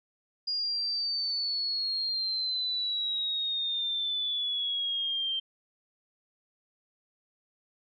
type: exponential sweep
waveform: sine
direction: down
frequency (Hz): 4862 to 3136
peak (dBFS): -28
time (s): 0.47-5.4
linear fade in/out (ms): 10
effects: none